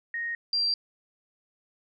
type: tone pair in turn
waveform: sine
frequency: 1864.7 / 4726 Hz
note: A#6 / D8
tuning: 0 / +10 cents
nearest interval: octave + major third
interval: 1610 cents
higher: second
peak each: -29 / -23 dBFS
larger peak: second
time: 0.14-0.35 / 0.53-0.74 s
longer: neither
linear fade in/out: 2 ms
effects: none